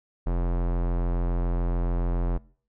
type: tone with low-pass filter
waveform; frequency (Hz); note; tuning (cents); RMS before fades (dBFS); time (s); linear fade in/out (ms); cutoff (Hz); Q
square; 43.51; F1; -6; -25; 0.26-2.38; 10; 940; 0.87
effects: noise-tail reverb RT60 0.5 s tail -23 dB re dry